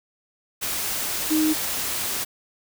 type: tone in noise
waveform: sine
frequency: 311.1 Hz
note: D#4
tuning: in tune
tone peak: -18 dBFS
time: 1.3-1.54 s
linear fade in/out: 20 ms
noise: white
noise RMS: -27 dBFS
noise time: 0.61-2.25 s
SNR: +6 dB
effects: none